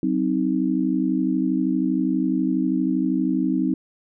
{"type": "chord", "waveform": "sine", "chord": "C diminished", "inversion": "second", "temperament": "just", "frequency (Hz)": [188.37, 261.6, 314], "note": ["Gb3", "C4", "Eb4"], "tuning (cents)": [31, 0, 16], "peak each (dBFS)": [-25, -22, -23], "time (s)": [0.03, 3.74], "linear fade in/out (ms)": 2, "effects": []}